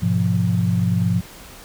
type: chord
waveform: sine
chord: F diminished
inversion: first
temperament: just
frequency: 104.77 / 125.72 / 174.61 Hz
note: Ab2 / Cb3 / F3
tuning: +16 / +31 / 0 cents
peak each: -20 / -23 / -19 dBFS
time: 0.02-1.21 s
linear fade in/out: 10 ms
effects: pink hiss -41 dBFS RMS until 1.64 s